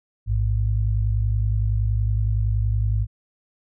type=tone pair together; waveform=sine; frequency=55.6 / 106.3 Hz; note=A1 / G#2; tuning=+19 / +41 cents; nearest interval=major seventh; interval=1122 cents; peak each=-21 dBFS; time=0.26-3.07 s; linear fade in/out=50 ms; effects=none